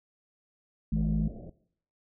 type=harmonic tone; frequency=53.5 Hz; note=A1; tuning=48 cents flat; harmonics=1 / 3 / 4; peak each=-29 / -29 / -29 dBFS; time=0.92-1.28 s; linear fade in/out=5 ms
type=low-pass noise; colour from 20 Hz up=pink; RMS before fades=-45 dBFS; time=0.96-1.5 s; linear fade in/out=5 ms; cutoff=700 Hz; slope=96 dB/octave
effects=noise-tail reverb RT60 0.6 s tail -17 dB re dry